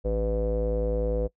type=tone with low-pass filter; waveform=square; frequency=55.1 Hz; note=A1; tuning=3 cents sharp; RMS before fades=-26 dBFS; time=0.04-1.28 s; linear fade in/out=20 ms; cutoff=510 Hz; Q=9.5; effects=noise-tail reverb RT60 0.1 s tail -21 dB re dry